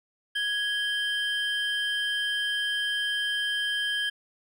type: tone pair together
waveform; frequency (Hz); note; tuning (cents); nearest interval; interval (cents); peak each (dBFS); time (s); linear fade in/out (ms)
triangle; 1661.2 / 3140; G#6 / G7; 0 / +2; major seventh; 1102; -27; 0.35-4.1; 10
effects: none